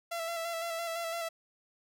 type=tone with vibrato; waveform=sawtooth; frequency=669 Hz; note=E5; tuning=25 cents sharp; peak=-30 dBFS; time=0.11-1.29 s; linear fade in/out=10 ms; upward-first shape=square; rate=5.9 Hz; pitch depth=26 cents each way; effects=none